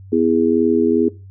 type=chord; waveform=sine; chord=E major; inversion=second; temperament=just; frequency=247.2 / 329.6 / 412 Hz; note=B3 / E4 / G#4; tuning=+2 / 0 / -14 cents; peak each=-17 dBFS; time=0.12-1.09 s; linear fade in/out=10 ms; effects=noise-tail reverb RT60 0.3 s tail -20 dB re dry + added 96 Hz sine -36 dBFS peak until 1.3 s